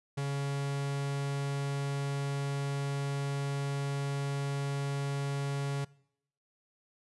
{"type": "tone", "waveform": "45% pulse", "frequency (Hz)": 140, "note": "C#3", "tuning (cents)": 18, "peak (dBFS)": -31, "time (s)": [0.17, 5.85], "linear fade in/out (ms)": 10, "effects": ["noise-tail reverb RT60 0.7 s tail -22 dB re dry", "resampled to 24000 Hz"]}